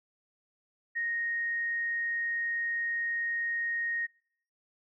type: tone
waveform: sine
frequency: 1864.7 Hz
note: A#6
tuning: in tune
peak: -29 dBFS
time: 0.95-4.07 s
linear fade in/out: 20 ms
effects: noise-tail reverb RT60 0.7 s tail -26 dB re dry